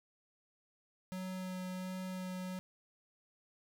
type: tone with vibrato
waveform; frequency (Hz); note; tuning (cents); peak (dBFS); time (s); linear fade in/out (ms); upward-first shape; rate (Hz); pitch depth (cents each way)
square; 185; F#3; 0; -40; 1.12-2.59; 0; sine; 1.4; 9
effects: none